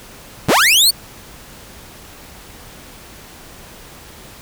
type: linear sweep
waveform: sawtooth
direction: up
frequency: 47 to 4603 Hz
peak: -6 dBFS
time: 0.48-0.91 s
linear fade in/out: 10 ms
effects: pink hiss -39 dBFS RMS until 4.41 s